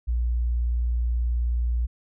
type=tone; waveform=sine; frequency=59.4 Hz; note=A#1; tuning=33 cents sharp; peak=-21 dBFS; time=0.07-1.87 s; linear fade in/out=20 ms; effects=none